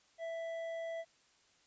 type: tone with hard clipping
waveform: triangle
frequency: 661 Hz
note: E5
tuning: 5 cents sharp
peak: -40 dBFS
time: 0.18-1.05 s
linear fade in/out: 50 ms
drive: 11 dB
effects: white hiss -69 dBFS RMS until 1.66 s + resampled to 16000 Hz